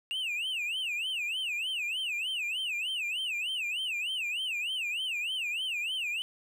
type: tone with vibrato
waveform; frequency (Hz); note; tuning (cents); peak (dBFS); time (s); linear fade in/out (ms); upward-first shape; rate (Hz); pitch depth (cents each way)
triangle; 2733; F7; -38; -29; 0.11-6.22; 0; sine; 3.3; 240
effects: none